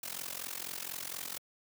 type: noise with amplitude modulation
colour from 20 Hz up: white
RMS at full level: -37 dBFS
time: 0.03-1.38 s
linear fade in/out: 5 ms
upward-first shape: sine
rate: 44.2 Hz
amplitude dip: 90%
effects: high-pass 100 Hz 12 dB/octave